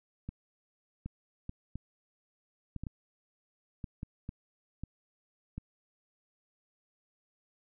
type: clicks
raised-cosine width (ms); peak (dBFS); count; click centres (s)
5; -26; 12; 0.29 / 1.06 / 1.494 / 1.756 / 2.763 / 2.836 / 2.868 / 3.842 / 4.031 / 4.291 / 4.836 / 5.58
effects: none